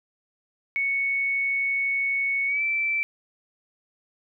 sine tone with pitch glide, 2217 to 2330 Hz, C#7 to D7, 0 to -14 cents, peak -22 dBFS, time 0.76-3.03 s, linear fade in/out 0 ms, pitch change +86 cents, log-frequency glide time 2.47-2.62 s, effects none

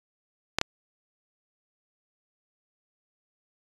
clicks, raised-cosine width 0.2 ms, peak -5 dBFS, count 2, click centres 0.586 / 0.614 s, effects resampled to 24000 Hz

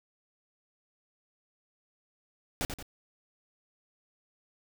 pink noise with echo, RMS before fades -31 dBFS, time 2.61-2.65 s, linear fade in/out 0 ms, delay 88 ms, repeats 2, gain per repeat -6 dB, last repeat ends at 2.826 s, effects none

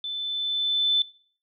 sine tone with level ramp, 3520 Hz, A7, in tune, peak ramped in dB -29 to -17 dBFS, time 0.04-1.02 s, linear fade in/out 2 ms, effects noise-tail reverb RT60 0.5 s tail -22 dB re dry

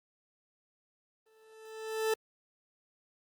40% pulse tone with exponential growth, 440 Hz, A4, in tune, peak -25 dBFS, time 1.26-2.14 s, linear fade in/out 5 ms, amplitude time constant 190 ms, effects Opus 32 kbps

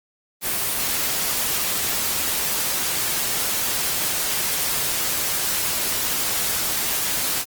white noise, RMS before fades -23 dBFS, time 0.41-7.45 s, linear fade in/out 50 ms, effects Opus 24 kbps

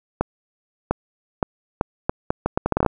accelerating click train, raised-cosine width 1 ms, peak -4 dBFS, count 15, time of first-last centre 0.21-2.863 s, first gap 700 ms, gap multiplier 0.74, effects none

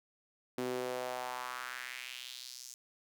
sawtooth tone with high-pass filter sweep, 125.8 Hz, B2, 32 cents sharp, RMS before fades -41 dBFS, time 0.58-2.74 s, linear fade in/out 0 ms, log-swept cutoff 300 to 6500 Hz, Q 2.6, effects none

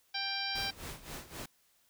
harmonic tone, 788 Hz, G5, 9 cents sharp, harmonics 1 / 2 / 3 / 4 / 5 / 6 / 7, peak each -42 / -41 / -41 / -42 / -41 / -39 / -43 dBFS, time 0.14-0.71 s, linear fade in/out 10 ms
pink noise with tremolo, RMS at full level -42 dBFS, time 0.55-1.46 s, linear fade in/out 5 ms, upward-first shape sine, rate 3.8 Hz, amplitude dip 80%
effects white hiss -70 dBFS RMS until 1.89 s

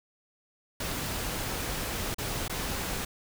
pink noise with dropouts, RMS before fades -33 dBFS, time 0.8-3.05 s, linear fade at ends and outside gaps 5 ms, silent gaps 2.145-2.183 / 2.481-2.496 s, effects none

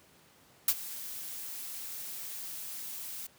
blue noise with ADSR envelope, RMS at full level -23 dBFS, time 0.68-3.27 s, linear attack 3 ms, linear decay 50 ms, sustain -18 dB, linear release 9 ms, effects pink hiss -61 dBFS RMS until 3.38 s + high-pass 100 Hz 12 dB/octave

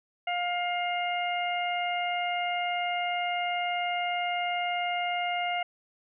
harmonic tone, 707 Hz, F5, 21 cents sharp, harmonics 1 / 2 / 3 / 4, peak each -29 / -39 / -33 / -36 dBFS, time 0.27-5.63 s, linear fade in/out 5 ms, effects none

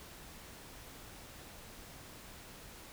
silence, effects pink hiss -52 dBFS RMS until 2.92 s

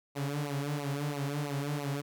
sawtooth tone with flanger, 143.4 Hz, D3, 41 cents flat, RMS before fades -34 dBFS, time 0.15-2.02 s, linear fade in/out 20 ms, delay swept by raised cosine 0.58 to 5.98 ms, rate 3 Hz, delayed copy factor -0.95, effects none

